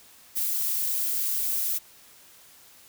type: noise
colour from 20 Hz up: violet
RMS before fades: -27 dBFS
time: 0.35-1.79 s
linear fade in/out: 20 ms
effects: white hiss -53 dBFS RMS until 2.88 s